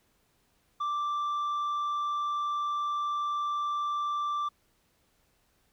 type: tone with tanh clipping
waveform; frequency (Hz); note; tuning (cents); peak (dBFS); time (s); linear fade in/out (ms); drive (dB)
sine; 1174.7; D6; 0; -29; 0.8-4.49; 10; 4
effects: pink hiss -70 dBFS RMS until 5.72 s